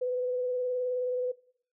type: tone with vibrato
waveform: sine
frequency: 500 Hz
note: B4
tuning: 21 cents sharp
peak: -27 dBFS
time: 0.01-1.32 s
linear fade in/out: 10 ms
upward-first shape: sine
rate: 19 Hz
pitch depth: 20 cents each way
effects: noise-tail reverb RT60 0.6 s tail -21 dB re dry